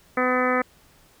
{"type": "harmonic tone", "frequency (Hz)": 252.4, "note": "B3", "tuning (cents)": 38, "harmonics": [1, 2, 3, 4, 5, 6, 7, 8, 9], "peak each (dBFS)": [-26, -24, -30, -32, -25, -34, -29, -30, -35], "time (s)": [0.17, 0.62], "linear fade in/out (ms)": 5, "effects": ["pink hiss -56 dBFS RMS until 1.2 s"]}